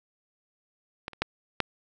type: clicks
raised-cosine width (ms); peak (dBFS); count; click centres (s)
0.3; -17 / -29 / -9 / -7; 4; 1.081 / 1.133 / 1.22 / 1.603
effects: none